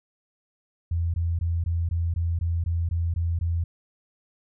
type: tone bursts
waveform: sine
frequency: 84.4 Hz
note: E2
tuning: 41 cents sharp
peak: -22 dBFS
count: 11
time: 0.91-3.64 s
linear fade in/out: 5 ms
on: 230 ms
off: 20 ms
effects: none